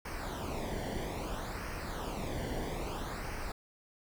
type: noise with flanger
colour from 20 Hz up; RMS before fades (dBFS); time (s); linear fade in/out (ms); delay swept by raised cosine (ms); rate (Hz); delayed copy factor
brown; -38; 0.05-3.52; 5; 0.27 to 0.79; 0.61; -0.7
effects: none